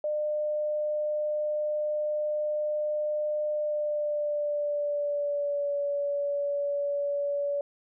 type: tone with pitch glide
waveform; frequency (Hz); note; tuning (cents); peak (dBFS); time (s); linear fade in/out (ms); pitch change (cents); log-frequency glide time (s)
sine; 602 to 571.5; D5 to D5; +43 to -47; -26; 0.04-7.61; 2; -90; 3.51-5.76
effects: none